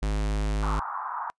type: tone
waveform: square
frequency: 51.91 Hz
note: G#1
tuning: in tune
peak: -25 dBFS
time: 0.02-0.8 s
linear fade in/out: 10 ms
type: band-pass noise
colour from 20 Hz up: pink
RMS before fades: -33 dBFS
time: 0.63-1.3 s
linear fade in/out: 0 ms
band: 860 to 1300 Hz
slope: 48 dB/octave
effects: noise-tail reverb RT60 0.1 s tail -26 dB re dry + resampled to 22050 Hz